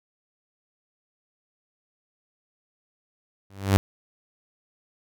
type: tone with exponential growth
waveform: sawtooth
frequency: 98 Hz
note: G2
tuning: in tune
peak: -9 dBFS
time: 3.5-3.77 s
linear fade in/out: 0 ms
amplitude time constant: 58 ms
effects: none